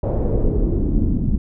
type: noise with low-pass filter sweep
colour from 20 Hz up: brown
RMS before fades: -18 dBFS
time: 0.03-1.38 s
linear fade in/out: 5 ms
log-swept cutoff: 620 to 210 Hz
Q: 2.6
effects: none